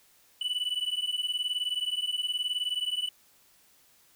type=beating tone pair; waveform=triangle; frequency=2962 / 2981 Hz; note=F#7 / F#7; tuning=+1 / +12 cents; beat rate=19 Hz; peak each=-30 dBFS; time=0.41-3.09 s; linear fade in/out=5 ms; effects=white hiss -62 dBFS RMS until 4.15 s